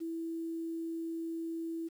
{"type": "tone with quantisation", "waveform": "sine", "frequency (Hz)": 329.6, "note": "E4", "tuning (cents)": 0, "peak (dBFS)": -35, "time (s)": [0, 1.89], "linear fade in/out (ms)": 20, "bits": 10, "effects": []}